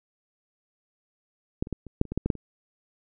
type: clicks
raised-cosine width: 3 ms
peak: -12 / -26 / -16 / -28 / -7 / -29 / -19 / -12 / -13 / -8 / -28 dBFS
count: 11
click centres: 1.625 / 1.671 / 1.727 / 1.867 / 2.014 / 2.053 / 2.12 / 2.176 / 2.26 / 2.302 / 2.353 s
effects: none